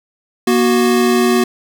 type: tone pair together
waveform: square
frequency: 238.5 / 370 Hz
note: A#3 / F#4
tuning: +40 / 0 cents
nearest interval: minor sixth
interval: 760 cents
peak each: -14 dBFS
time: 0.47-1.44 s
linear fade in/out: 5 ms
effects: none